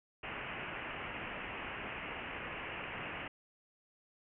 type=low-pass noise; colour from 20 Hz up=white; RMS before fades=-43 dBFS; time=0.23-3.28 s; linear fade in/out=5 ms; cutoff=2900 Hz; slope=96 dB/octave; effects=none